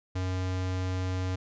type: tone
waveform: square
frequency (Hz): 92.5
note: F#2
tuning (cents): 0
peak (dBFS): -29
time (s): 0.15-1.36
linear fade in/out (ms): 10
effects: resampled to 16000 Hz